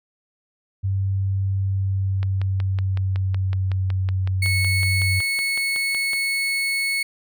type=tone with pitch glide; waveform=sine; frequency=96.9 to 94.2 Hz; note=G2 to F#2; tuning=-20 to +32 cents; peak=-19 dBFS; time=0.83-5.21 s; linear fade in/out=20 ms; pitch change=-48 cents; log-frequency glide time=1.57-4.06 s
type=click train; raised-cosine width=0.3 ms; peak=-18 dBFS; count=22; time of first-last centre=2.23-6.133 s; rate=5.38 Hz
type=tone; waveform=35% pulse; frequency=2201 Hz; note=C#7; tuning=13 cents flat; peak=-19 dBFS; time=4.42-7.03 s; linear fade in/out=5 ms
effects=none